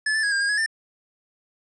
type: tone with pitch steps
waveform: square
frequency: 1727 / 1759 / 1658 / 1606 / 1623 / 1679 / 1790 Hz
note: A6 / A6 / G#6 / G6 / G#6 / G#6 / A6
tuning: -33 / -1 / -3 / +41 / -40 / +18 / +29 cents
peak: -21 dBFS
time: 0.06-0.662 s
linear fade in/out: 5 ms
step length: 86 ms
effects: resampled to 22050 Hz + 9-bit